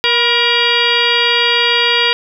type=harmonic tone with a mistuned harmonic; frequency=473.5 Hz; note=A#4; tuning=27 cents sharp; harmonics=1 / 2 / 3 / 4 / 5 / 6 / 7 / 8 / 10; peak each=-20 / -21 / -21 / -19 / -18 / -17 / -18 / -20 / -21 dBFS; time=0.04-2.13 s; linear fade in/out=0 ms; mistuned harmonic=2; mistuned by=+60 cents; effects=none